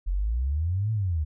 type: exponential two-way sweep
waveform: sine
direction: up then down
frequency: 42.45 to 112.8 to 72.7 Hz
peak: -23 dBFS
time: 0.06-1.25 s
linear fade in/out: 20 ms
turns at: 0.92 s
effects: none